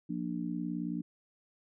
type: harmonic tone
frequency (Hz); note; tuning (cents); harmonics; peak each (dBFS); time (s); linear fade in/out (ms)
59; A#1; +22; 3 / 4 / 5; -37 / -38 / -37; 0.09-1.02; 10
effects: none